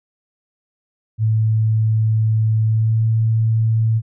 sine tone with pitch glide, 110 to 111.86 Hz, A2 to A2, 0 to +29 cents, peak -13 dBFS, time 1.18-4.02 s, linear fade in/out 50 ms, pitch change +29 cents, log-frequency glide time 2.65-3.03 s, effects none

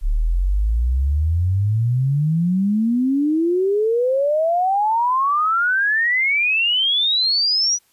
sine exponential sweep, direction up, 34.65 to 5920 Hz, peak -15 dBFS, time 0.01-7.79 s, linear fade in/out 50 ms, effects white hiss -60 dBFS RMS until 7.92 s + resampled to 32000 Hz

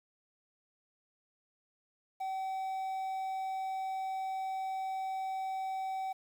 triangle tone with quantisation, 764 Hz, G5, 45 cents flat, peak -32 dBFS, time 2.2-6.13 s, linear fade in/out 10 ms, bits 10, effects none

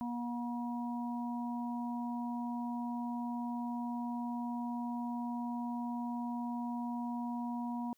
harmonic tone, 240 Hz, B3, 49 cents flat, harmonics 1 / 3 / 4, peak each -36 / -46 / -43 dBFS, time 0.01-7.93 s, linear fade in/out 0 ms, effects white hiss -75 dBFS RMS until 7.97 s

